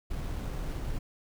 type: noise with sample-and-hold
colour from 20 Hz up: brown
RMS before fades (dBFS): -34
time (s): 0.1-0.99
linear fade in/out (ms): 10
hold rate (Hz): 7350
effects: none